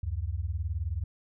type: beating tone pair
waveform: sine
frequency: 71.8 / 90.8 Hz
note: D2 / F#2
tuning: -39 / -32 cents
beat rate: 19 Hz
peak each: -32 / -32 dBFS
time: 0.03-1.04 s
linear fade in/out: 5 ms
effects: none